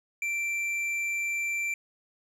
sine tone with tanh clipping, 2349 Hz, D7, in tune, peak -29 dBFS, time 0.22-1.74 s, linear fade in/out 2 ms, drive 8 dB, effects none

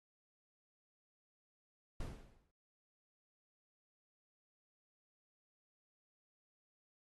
brown noise with exponential decay, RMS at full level -40 dBFS, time 2-2.51 s, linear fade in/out 5 ms, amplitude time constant 110 ms, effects AAC 32 kbps

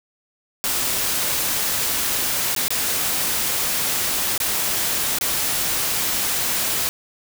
white noise with dropouts, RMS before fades -22 dBFS, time 0.64-6.89 s, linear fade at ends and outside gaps 0 ms, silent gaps 2.55-2.563 / 2.681-2.705 / 4.378-4.402 / 5.186-5.211 s, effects none

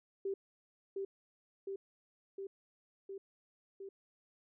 sine tone with echo, 390.9 Hz, G4, 5 cents flat, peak -34 dBFS, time 0.25-0.34 s, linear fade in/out 5 ms, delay 710 ms, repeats 5, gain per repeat -2 dB, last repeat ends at 3.89 s, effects none

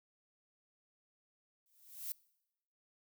violet noise with exponential growth, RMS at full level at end -38 dBFS, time 1.66-2.12 s, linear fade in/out 1 ms, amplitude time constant 100 ms, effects noise-tail reverb RT60 0.9 s tail -24 dB re dry

